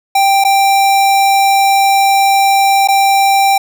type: tone with dropouts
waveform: square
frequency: 786 Hz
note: G5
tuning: 4 cents sharp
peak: -8 dBFS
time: 0.15-3.58 s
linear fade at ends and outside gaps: 5 ms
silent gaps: 0.44-0.448 / 2.875-2.885 s
effects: none